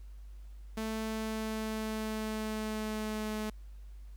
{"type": "tone with pitch glide", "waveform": "sawtooth", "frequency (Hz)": [220.3, 214.9], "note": ["A3", "A3"], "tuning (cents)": [2, -41], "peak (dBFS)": -30, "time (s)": [0.77, 3.5], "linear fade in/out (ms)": 5, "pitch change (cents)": -43, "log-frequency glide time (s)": [1.02, 3.35], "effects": ["added 50 Hz sine -45 dBFS peak until 4.16 s", "pink hiss -69 dBFS RMS until 4.16 s"]}